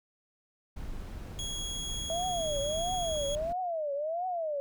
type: noise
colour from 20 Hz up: brown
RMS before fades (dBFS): -40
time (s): 0.76-3.53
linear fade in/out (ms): 10
type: tone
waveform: 25% pulse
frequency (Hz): 3322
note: G#7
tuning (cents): 0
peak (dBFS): -32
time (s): 1.39-3.35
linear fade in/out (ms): 0
type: tone with vibrato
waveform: sine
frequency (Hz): 644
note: E5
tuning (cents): -41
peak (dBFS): -30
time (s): 2.1-4.6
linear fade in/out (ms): 0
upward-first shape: triangle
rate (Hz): 1.5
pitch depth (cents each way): 270
effects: none